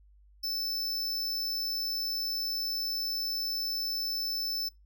square tone, 5280 Hz, E8, 2 cents sharp, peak -31 dBFS, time 0.43-4.69 s, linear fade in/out 10 ms, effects noise-tail reverb RT60 0.2 s tail -25 dB re dry + added 50 Hz sine -56 dBFS peak until 4.85 s

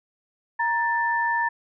sine tone pair together, 936.9 / 1770 Hz, A#5 / A6, +8 / +10 cents, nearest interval major seventh, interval 1102 cents, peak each -23 / -24 dBFS, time 0.59-1.49 s, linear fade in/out 10 ms, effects none

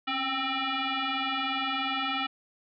sine tone with frequency modulation, 802 Hz, G5, 39 cents sharp, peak -27 dBFS, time 0.07-2.27 s, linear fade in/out 10 ms, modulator 529 Hz, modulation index 4.9, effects none

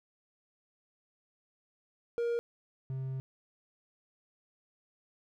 triangle tone pair in turn, 470.9 / 132.14 Hz, A#4 / C3, +18 / +17 cents, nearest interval octave + minor seventh, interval 2201 cents, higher first, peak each -27 / -32 dBFS, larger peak first, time 2.18-2.39 / 2.9-3.2 s, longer second, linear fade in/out 0 ms, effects none

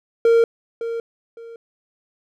triangle tone with echo, 461.8 Hz, A#4, 16 cents flat, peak -9 dBFS, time 0.25-0.44 s, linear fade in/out 2 ms, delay 560 ms, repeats 2, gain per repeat -12 dB, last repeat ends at 1.56 s, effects none

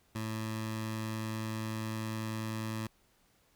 15% pulse tone with notch filter, 110.1 Hz, A2, 2 cents sharp, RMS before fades -37 dBFS, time 0.15-2.87 s, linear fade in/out 5 ms, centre 420 Hz, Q 1.8, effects pink hiss -69 dBFS RMS until 3.55 s

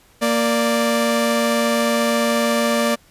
sawtooth tone pair together, 232.1 / 587.3 Hz, A#3 / D5, -7 / 0 cents, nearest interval octave + major third, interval 1607 cents, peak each -15 dBFS, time 0.21-2.96 s, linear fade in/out 20 ms, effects pink hiss -53 dBFS RMS until 3.1 s + resampled to 32000 Hz

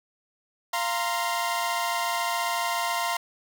sawtooth chord, F suspended fourth, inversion none, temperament equal with one note detuned, 692.4 / 932.3 / 1046.5 Hz, F5 / Bb5 / C6, -15 / 0 / 0 cents, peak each -26 dBFS, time 0.73-3.17 s, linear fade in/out 5 ms, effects none

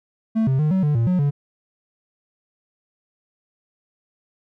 triangle tone with pitch steps, 222.2 / 132.6 / 152.5 / 189.2 / 148.3 / 115.6 / 181.8 / 143.1 Hz, A3 / C3 / D#3 / F#3 / D3 / A#2 / F#3 / D3, +17 / +23 / -34 / +39 / +17 / -14 / -30 / -45 cents, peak -14 dBFS, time 0.35-1.31 s, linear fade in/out 20 ms, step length 120 ms, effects none

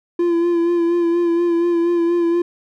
triangle tone with vibrato, 342.2 Hz, F4, 35 cents flat, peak -12 dBFS, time 0.19-2.42 s, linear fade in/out 5 ms, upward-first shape sine, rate 4.2 Hz, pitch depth 30 cents each way, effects none

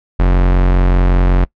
45% pulse tone, 45.29 Hz, F#1, 36 cents flat, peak -8 dBFS, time 0.19-1.45 s, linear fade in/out 10 ms, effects noise-tail reverb RT60 0.1 s tail -23 dB re dry + low-pass 2000 Hz 12 dB/octave

